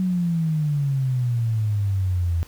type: exponential sweep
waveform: sine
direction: down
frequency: 187.7 to 82.41 Hz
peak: -19 dBFS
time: 0-2.43 s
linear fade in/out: 0 ms
effects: pink hiss -49 dBFS RMS until 2.47 s